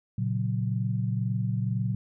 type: chord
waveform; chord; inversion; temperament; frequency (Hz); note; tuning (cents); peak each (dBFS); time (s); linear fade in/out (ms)
sine; F# major; first; equal; 116.54 / 138.59 / 185; A#2 / C#3 / F#3; 0 / 0 / 0; -27 / -32 / -31; 0.18-1.95; 5
effects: none